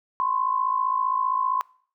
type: tone pair together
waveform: sine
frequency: 1019.7 / 1075 Hz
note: C6 / C6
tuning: -45 / +47 cents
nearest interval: minor second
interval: 92 cents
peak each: -23 / -25 dBFS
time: 0.2-1.61 s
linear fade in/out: 0 ms
effects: noise-tail reverb RT60 0.5 s tail -24 dB re dry